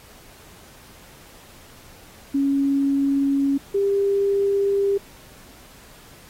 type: tone pair in turn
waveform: sine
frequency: 277.2 / 398 Hz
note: C#4 / G4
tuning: 0 / +26 cents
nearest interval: tritone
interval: 626 cents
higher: second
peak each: -17 dBFS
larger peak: neither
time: 2.34-3.58 / 3.74-4.98 s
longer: neither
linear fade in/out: 10 ms
effects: pink hiss -48 dBFS RMS until 6.29 s + AAC 48 kbps